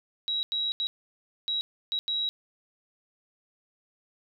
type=tone bursts at uneven times; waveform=sine; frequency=3863 Hz; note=B7; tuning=39 cents flat; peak=-26 dBFS; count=6; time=0.28-0.43 / 0.52-0.72 / 0.8-0.87 / 1.48-1.61 / 1.92-1.99 / 2.08-2.29 s; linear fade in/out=0 ms; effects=none